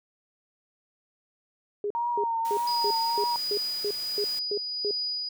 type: tone bursts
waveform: sine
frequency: 411.3 Hz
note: G#4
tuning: 17 cents flat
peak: -26 dBFS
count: 10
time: 1.84-4.91 s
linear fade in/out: 2 ms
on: 64 ms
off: 270 ms
type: tone with vibrato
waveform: sine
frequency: 932.3 Hz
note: A#5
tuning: in tune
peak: -25 dBFS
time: 1.95-3.36 s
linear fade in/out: 0 ms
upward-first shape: triangle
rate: 1.7 Hz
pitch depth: 52 cents each way
type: noise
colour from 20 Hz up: white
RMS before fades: -43 dBFS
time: 2.45-4.39 s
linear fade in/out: 0 ms
type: tone with tremolo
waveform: sine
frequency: 4930 Hz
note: D#8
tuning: 17 cents flat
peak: -27 dBFS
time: 2.67-5.29 s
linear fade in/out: 5 ms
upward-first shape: sine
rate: 1.4 Hz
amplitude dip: 35%
effects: none